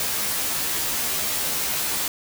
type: noise with comb filter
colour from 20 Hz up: white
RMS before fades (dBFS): -25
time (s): 0-2.08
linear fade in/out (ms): 2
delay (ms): 13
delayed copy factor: +1
effects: none